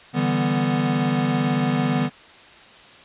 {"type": "chord", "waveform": "square", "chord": "E minor seventh", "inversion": "third", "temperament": "equal", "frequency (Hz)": [146.83, 164.81, 196, 246.9], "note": ["D3", "E3", "G3", "B3"], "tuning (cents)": [0, 0, 0, 0], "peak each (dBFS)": [-25, -27, -28, -23], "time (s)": [0.13, 2.1], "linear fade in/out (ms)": 50, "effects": ["white hiss -46 dBFS RMS until 3.04 s", "resampled to 8000 Hz"]}